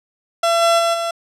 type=tone with level steps; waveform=30% pulse; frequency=675 Hz; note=E5; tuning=41 cents sharp; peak=-11 / -9 / -12 / -17 dBFS; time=0.43-1.11 s; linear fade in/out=5 ms; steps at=0.61 / 0.78 / 0.93 s; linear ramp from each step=20 ms; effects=low-pass 9000 Hz 12 dB/octave